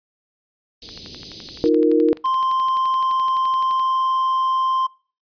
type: band-stop noise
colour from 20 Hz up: white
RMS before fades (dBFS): -28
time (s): 0.82-1.69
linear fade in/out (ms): 2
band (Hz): 410 to 4000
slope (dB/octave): 24
type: click train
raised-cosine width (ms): 0.2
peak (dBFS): -21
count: 35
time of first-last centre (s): 0.89-3.796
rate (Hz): 11.7
type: chord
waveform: sine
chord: Eb suspended second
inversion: none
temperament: equal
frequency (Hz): 311.1 / 349.2 / 466.2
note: Eb4 / F4 / Bb4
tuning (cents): 0 / 0 / 0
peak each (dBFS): -17 / -19 / -16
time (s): 1.64-2.13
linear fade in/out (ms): 0
type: tone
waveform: triangle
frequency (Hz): 1046.5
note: C6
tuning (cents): 0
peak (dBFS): -15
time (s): 2.24-4.87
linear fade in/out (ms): 10
effects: noise-tail reverb RT60 0.4 s tail -23 dB re dry + resampled to 11025 Hz